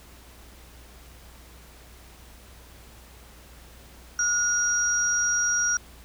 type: tone pair together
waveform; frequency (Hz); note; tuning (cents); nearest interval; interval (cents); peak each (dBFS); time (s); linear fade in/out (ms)
sine; 1429 / 5720; F6 / F8; +39 / +41; 2 octaves; 2402; -25 / -23; 4.19-5.77; 2
effects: added 60 Hz sine -49 dBFS peak until 6.04 s + pink hiss -51 dBFS RMS until 6.04 s